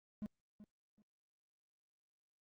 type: tone with echo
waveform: triangle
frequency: 210 Hz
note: G#3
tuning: 19 cents sharp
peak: -37 dBFS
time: 0.22-0.26 s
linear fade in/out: 0 ms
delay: 380 ms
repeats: 2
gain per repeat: -14 dB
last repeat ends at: 1.02 s
effects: Opus 32 kbps

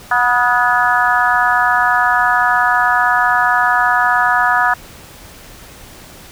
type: harmonic tone with a mistuned harmonic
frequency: 243.7 Hz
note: B3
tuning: 23 cents flat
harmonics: 3 / 4 / 5 / 6 / 7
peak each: -17 / -17 / -17 / -17 / -17 dBFS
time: 0.11-4.74 s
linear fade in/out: 5 ms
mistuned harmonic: 5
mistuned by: +40 cents
effects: pink hiss -38 dBFS RMS until 6.31 s

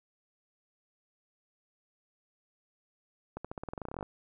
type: accelerating click train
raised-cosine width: 1 ms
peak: -24 dBFS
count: 17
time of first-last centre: 3.37-4.028 s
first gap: 76 ms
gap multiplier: 0.91
effects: none

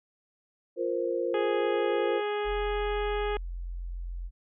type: chord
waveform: sine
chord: F suspended fourth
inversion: none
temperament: equal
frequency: 349.2 / 466.2 / 523.3 Hz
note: F4 / Bb4 / C5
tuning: 0 / 0 / 0 cents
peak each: -31 / -31 / -31 dBFS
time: 0.76-2.22 s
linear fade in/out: 50 ms
type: harmonic tone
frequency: 415.3 Hz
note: G#4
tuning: in tune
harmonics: 1 / 2 / 3 / 4 / 5 / 6 / 7 / 8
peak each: -29 / -35 / -39 / -41 / -43 / -45 / -46 / -47 dBFS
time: 1.34-3.37 s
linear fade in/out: 2 ms
type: tone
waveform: sine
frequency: 43.65 Hz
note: F1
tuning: in tune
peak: -33 dBFS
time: 2.44-4.31 s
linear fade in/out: 50 ms
effects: none

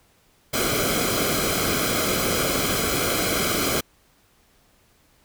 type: noise with comb filter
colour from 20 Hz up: pink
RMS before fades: -23 dBFS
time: 0.53-3.81 s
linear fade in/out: 10 ms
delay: 1.1 ms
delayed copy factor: -0.75
effects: pink hiss -60 dBFS RMS until 5.24 s

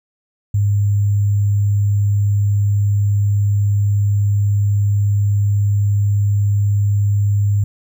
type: tone with sample-and-hold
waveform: sine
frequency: 101.8 Hz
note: G#2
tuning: 34 cents flat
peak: -12 dBFS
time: 0.54-7.64 s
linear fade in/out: 5 ms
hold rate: 7350 Hz
effects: none

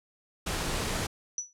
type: noise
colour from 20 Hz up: pink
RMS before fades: -31 dBFS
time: 0.46-1.07 s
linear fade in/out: 10 ms
type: tone with exponential decay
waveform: sine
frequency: 5920 Hz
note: F#8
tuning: in tune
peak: -26 dBFS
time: 1.38-1.53 s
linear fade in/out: 1 ms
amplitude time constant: 32 ms
effects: low-pass 10000 Hz 12 dB/octave

